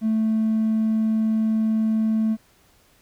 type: tone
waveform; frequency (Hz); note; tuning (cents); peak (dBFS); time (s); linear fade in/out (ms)
triangle; 220; A3; 0; -15; 0.01-2.37; 50
effects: tanh soft clip ceiling -14 dBFS + pink hiss -58 dBFS RMS until 3.01 s